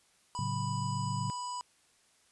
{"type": "harmonic tone", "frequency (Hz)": 987.8, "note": "B5", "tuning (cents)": 0, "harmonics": [1, 3, 5, 7, 8], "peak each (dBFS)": [-36, -52, -47, -51, -48], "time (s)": [0.35, 1.61], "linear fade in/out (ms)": 0}
{"type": "chord", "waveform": "sine", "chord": "F# minor", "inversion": "first", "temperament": "just", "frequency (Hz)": [111, 138.75, 185], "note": ["A2", "C#3", "F#3"], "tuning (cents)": [16, 2, 0], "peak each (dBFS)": [-36, -36, -39], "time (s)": [0.39, 1.3], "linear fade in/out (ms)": 0}
{"effects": ["white hiss -67 dBFS RMS until 2.31 s", "resampled to 24000 Hz"]}